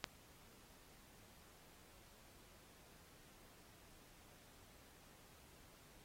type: click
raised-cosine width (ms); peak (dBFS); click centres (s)
0.2; -21; 0.042
effects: pink hiss -65 dBFS RMS until 6.04 s + AAC 48 kbps